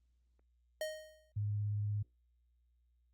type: tone with exponential decay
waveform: square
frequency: 622.3 Hz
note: D#5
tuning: in tune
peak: -35 dBFS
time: 0.81-1.32 s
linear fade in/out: 2 ms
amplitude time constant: 110 ms
type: tone with vibrato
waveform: sine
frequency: 103.83 Hz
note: G#2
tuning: in tune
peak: -33 dBFS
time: 1.36-2.03 s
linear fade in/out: 10 ms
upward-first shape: sine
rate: 17 Hz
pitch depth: 13 cents each way
effects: added 60 Hz sine -70 dBFS peak until 3.13 s + Opus 24 kbps